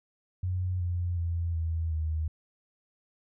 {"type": "tone with pitch steps", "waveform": "sine", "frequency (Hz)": [91.3, 87.99, 84.79, 81.72, 78.75], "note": ["F#2", "F2", "E2", "E2", "D#2"], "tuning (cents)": [-23, 13, 49, -14, 21], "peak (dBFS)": -27, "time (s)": [0.43, 2.28], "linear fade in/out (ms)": 5, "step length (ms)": 370, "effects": []}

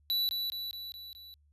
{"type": "tone with echo", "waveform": "square", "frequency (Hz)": 3951, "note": "B7", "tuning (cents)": 0, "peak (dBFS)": -28, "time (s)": [0.1, 0.29], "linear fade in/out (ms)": 0, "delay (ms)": 210, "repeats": 5, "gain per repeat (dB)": -4, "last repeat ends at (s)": 1.34, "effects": ["added 73 Hz sine -63 dBFS peak until 1.52 s", "resampled to 32000 Hz"]}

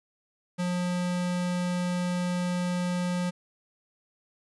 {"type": "tone", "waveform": "square", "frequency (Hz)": 178.4, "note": "F3", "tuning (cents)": 37, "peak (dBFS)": -27, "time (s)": [0.58, 3.31], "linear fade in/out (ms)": 20, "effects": ["resampled to 24000 Hz", "11-bit"]}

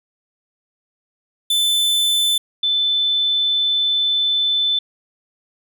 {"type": "tone pair in turn", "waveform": ["45% pulse", "sine"], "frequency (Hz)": [3520, 3520], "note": ["A7", "A7"], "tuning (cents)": [0, 0], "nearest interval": "unison", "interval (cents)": 0, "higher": "neither", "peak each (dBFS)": -15, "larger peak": "neither", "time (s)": [[1.5, 2.38], [2.63, 4.79]], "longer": "second", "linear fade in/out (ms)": 5, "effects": []}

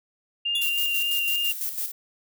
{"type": "tone with vibrato", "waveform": "sine", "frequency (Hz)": 2794, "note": "F7", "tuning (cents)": 0, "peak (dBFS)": -23, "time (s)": [0.45, 1.52], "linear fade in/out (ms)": 10, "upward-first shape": "sine", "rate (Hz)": 3.4, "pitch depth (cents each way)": 13}
{"type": "tone with exponential decay", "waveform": "45% pulse", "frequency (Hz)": 3437, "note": "A7", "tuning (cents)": -41, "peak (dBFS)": -24, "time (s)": [0.55, 0.72], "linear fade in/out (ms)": 5, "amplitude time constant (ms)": 36}
{"type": "noise with tremolo", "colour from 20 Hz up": "violet", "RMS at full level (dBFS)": -28, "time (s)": [0.61, 1.92], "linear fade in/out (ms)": 10, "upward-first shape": "square", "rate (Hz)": 6, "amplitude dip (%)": 55}
{"effects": []}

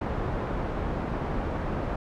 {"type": "low-pass noise", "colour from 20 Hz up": "pink", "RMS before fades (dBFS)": -30, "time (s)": [0.01, 1.96], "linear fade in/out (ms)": 5, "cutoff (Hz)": 1100, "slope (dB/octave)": 12, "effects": []}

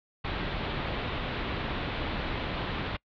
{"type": "low-pass noise", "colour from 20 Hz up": "pink", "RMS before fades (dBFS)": -33, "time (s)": [0.24, 2.97], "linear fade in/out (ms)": 10, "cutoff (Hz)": 3900, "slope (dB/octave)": 48, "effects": ["noise-tail reverb RT60 0.1 s tail -25 dB re dry"]}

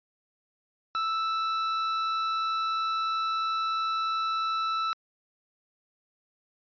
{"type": "tone", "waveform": "45% pulse", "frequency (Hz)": 1318.5, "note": "E6", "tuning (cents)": 0, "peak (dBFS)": -26, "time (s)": [0.95, 4.93], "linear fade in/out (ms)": 0, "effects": ["resampled to 11025 Hz"]}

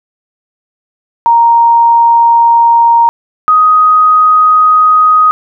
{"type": "tone pair in turn", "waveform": "sine", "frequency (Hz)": [932.3, 1251.7], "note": ["A#5", "D#6"], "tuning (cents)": [0, 10], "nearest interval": "perfect fourth", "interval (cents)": 510, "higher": "second", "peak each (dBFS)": -3, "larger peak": "neither", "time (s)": [[1.26, 3.09], [3.48, 5.31]], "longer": "neither", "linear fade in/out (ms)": 0, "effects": []}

